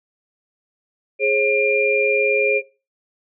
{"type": "tone cluster", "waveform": "sine", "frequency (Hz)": [418.4, 538, 2397], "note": ["G#4", "C5", "D7"], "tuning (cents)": [13, 48, 35], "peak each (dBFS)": -19, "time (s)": [1.19, 2.62], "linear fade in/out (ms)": 50, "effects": ["noise-tail reverb RT60 0.3 s tail -17 dB re dry"]}